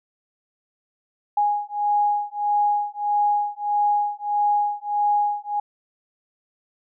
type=beating tone pair; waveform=sine; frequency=826 / 827.6 Hz; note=G#5 / G#5; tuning=-10 / -6 cents; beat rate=1.6 Hz; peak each=-22 dBFS; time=1.37-5.6 s; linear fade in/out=5 ms; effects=none